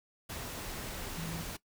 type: tone in noise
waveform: sine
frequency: 164.81 Hz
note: E3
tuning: in tune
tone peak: -38 dBFS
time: 1.17-1.42 s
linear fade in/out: 10 ms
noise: pink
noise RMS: -41 dBFS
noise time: 0.29-1.57 s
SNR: 0 dB
effects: noise-tail reverb RT60 0.1 s tail -19 dB re dry